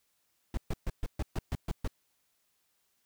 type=noise bursts; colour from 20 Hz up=brown; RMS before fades=-31 dBFS; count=9; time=0.54-1.877 s; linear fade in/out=2 ms; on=33 ms; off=130 ms; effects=white hiss -75 dBFS RMS until 3.05 s